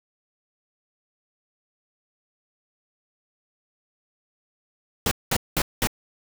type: noise bursts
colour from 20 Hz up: pink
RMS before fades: -22 dBFS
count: 4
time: 5.06-5.872 s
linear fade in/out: 2 ms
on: 53 ms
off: 200 ms
effects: none

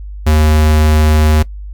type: tone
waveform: square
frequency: 76.9 Hz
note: D#2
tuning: 20 cents flat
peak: -8 dBFS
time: 0.26-1.43 s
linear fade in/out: 10 ms
effects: noise-tail reverb RT60 0.1 s tail -19 dB re dry + added 50 Hz sine -24 dBFS peak until 1.73 s

